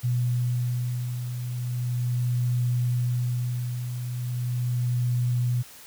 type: beating tone pair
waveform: sine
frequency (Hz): 122.3 / 122.68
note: B2 / B2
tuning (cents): -16 / -11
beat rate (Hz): 0.38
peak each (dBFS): -32 / -24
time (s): 0.03-5.63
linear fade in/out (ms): 20
effects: white hiss -47 dBFS RMS until 5.86 s